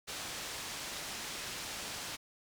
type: low-pass noise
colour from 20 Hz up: white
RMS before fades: -42 dBFS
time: 0.07-2.17 s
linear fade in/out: 20 ms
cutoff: 6400 Hz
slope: 12 dB/octave
effects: none